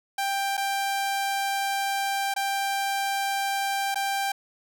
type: tone with dropouts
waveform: sawtooth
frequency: 789 Hz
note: G5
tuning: 11 cents sharp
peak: -21 dBFS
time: 0.18-4.32 s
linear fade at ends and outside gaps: 5 ms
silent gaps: 0.57-0.576 / 2.34-2.362 / 3.945-3.956 s
effects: none